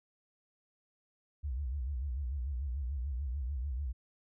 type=tone with vibrato; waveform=sine; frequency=66.4 Hz; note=C2; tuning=26 cents sharp; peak=-33 dBFS; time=1.43-3.93 s; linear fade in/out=20 ms; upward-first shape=sine; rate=6.8 Hz; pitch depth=190 cents each way; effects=none